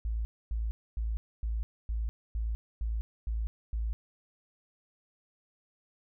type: tone bursts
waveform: sine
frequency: 55.5 Hz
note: A1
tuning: 16 cents sharp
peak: -29 dBFS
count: 9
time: 0.05-3.93 s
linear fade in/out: 0 ms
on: 200 ms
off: 260 ms
effects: none